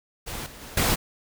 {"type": "noise with level steps", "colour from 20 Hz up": "pink", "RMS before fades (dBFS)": [-34, -44, -41, -22], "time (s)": [0.26, 0.96], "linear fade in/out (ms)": 20, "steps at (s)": [0.46, 0.61, 0.77], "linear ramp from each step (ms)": 5, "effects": []}